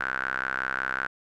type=tone with band-pass filter; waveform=sawtooth; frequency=65.41 Hz; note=C2; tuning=in tune; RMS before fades=-30 dBFS; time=0-1.07 s; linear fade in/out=5 ms; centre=1500 Hz; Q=9.2; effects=none